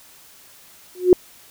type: tone with exponential growth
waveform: sine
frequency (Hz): 362.6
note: F#4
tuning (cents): -35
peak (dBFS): -3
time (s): 0.95-1.13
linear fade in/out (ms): 1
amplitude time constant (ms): 39
effects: white hiss -48 dBFS RMS until 1.5 s